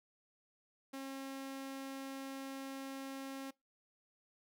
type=tone; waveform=sawtooth; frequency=270 Hz; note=C#4; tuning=45 cents flat; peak=-39 dBFS; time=0.93-3.51 s; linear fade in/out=10 ms; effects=noise-tail reverb RT60 0.2 s tail -23 dB re dry